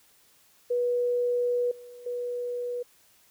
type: tone with level steps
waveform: sine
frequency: 487.4 Hz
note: B4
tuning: 23 cents flat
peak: -23 / -43 / -29 dBFS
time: 0.7-2.83 s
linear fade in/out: 10 ms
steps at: 1.71 / 2.06 s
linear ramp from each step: 5 ms
effects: white hiss -61 dBFS RMS until 3.3 s